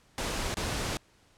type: noise with dropouts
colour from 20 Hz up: pink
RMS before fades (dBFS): -32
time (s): 0.18-0.97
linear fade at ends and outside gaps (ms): 0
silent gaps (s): 0.542-0.57
effects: pink hiss -63 dBFS RMS until 1.37 s + low-pass 9000 Hz 12 dB/octave